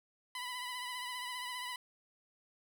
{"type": "tone with vibrato", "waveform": "15% pulse", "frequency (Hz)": 994, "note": "B5", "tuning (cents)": 11, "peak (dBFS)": -33, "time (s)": [0.35, 1.76], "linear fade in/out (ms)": 2, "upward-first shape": "triangle", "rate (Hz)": 15, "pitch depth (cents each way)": 46, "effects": []}